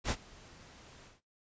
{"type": "noise with ADSR envelope", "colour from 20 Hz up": "pink", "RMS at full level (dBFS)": -31, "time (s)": [0.04, 1.21], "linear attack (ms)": 57, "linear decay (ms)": 60, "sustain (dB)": -24, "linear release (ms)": 160, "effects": ["noise-tail reverb RT60 0.2 s tail -19 dB re dry", "resampled to 16000 Hz"]}